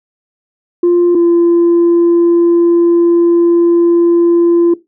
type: tone pair in turn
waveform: sine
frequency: 349.2 / 342.2 Hz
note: F4 / F4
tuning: 0 / -35 cents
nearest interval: unison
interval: 35 cents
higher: first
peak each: -4 dBFS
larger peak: neither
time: 0.83-1.15 / 1.15-4.74 s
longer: second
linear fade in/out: 5 ms
effects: noise-tail reverb RT60 0.2 s tail -18 dB re dry + tanh soft clip ceiling -4 dBFS